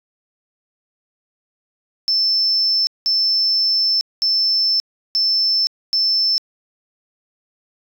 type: tone bursts at uneven times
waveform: triangle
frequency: 5300 Hz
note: E8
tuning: 9 cents sharp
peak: -11 dBFS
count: 5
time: 2.08-2.87 / 3.06-4.01 / 4.22-4.8 / 5.15-5.67 / 5.93-6.38 s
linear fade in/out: 0 ms
effects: tanh soft clip ceiling -12 dBFS

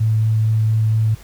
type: tone with vibrato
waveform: sine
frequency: 110 Hz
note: A2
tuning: in tune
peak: -13 dBFS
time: 0-1.15 s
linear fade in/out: 10 ms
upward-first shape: sine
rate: 4.3 Hz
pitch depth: 8 cents each way
effects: added 50 Hz sine -44 dBFS peak until 1.23 s + pink hiss -45 dBFS RMS until 1.23 s

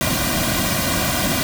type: noise with comb filter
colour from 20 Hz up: pink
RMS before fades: -20 dBFS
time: 0.01-1.43 s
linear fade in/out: 0 ms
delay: 2.3 ms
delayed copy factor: -0.95
effects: none

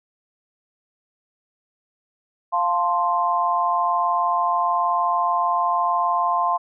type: chord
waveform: sine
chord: F major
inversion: none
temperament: equal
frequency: 698.5 / 880 / 1046.5 Hz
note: F5 / A5 / C6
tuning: 0 / 0 / 0 cents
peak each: -23 / -25 / -20 dBFS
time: 2.52-6.58 s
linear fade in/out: 20 ms
effects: none

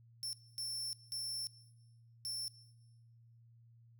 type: tone bursts at uneven times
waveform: sawtooth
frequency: 5380 Hz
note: E8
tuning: 34 cents sharp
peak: -36 dBFS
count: 4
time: 0.23-0.33 / 0.58-0.93 / 1.12-1.47 / 2.25-2.48 s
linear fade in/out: 0 ms
effects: noise-tail reverb RT60 1.0 s tail -18 dB re dry + added 116 Hz sine -60 dBFS peak until 3.99 s

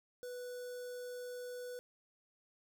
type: tone with notch filter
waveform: square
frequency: 493.9 Hz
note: B4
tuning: in tune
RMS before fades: -45 dBFS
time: 0.23-1.79 s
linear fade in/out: 0 ms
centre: 2500 Hz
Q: 0.9
effects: none

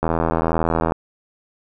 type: click train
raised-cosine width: 1 ms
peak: -5 dBFS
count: 74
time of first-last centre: 0.03-0.921 s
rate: 81.9 Hz
effects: none

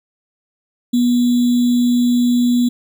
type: tone with sample-and-hold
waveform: sine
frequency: 243.1 Hz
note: B3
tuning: 27 cents flat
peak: -11 dBFS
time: 0.93-2.69 s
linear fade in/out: 10 ms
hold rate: 3675 Hz
effects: none

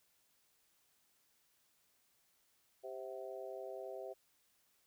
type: harmonic tone with a mistuned harmonic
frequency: 130.81 Hz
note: C3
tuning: in tune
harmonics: 3 / 4 / 5 / 6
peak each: -48 / -48 / -48 / -55 dBFS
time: 2.83-4.14 s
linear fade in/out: 20 ms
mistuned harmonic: 6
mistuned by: -60 cents
effects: white hiss -75 dBFS RMS until 4.86 s

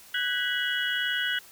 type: tone cluster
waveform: sine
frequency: 1492 / 1634 / 1958 / 2926 / 3313 Hz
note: F#6 / G#6 / B6 / F#7 / G#7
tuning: +14 / -29 / -15 / -20 / -5 cents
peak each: -29 / -34 / -34 / -31 / -34 dBFS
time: 0.14-1.39 s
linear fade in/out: 5 ms
effects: white hiss -51 dBFS RMS until 1.51 s

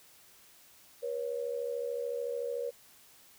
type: tone pair together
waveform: sine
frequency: 480.8 / 554.4 Hz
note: B4 / C#5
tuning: -46 / 0 cents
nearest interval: major second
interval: 246 cents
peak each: -34 / -37 dBFS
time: 1.02-2.71 s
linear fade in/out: 20 ms
effects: white hiss -59 dBFS RMS until 3.38 s

